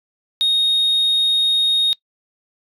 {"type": "tone", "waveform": "sine", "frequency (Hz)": 3724, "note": "A#7", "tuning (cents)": -2, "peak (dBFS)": -11, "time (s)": [0.41, 1.93], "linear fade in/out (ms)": 0, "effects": ["noise-tail reverb RT60 0.1 s tail -25 dB re dry", "tanh soft clip ceiling -12 dBFS"]}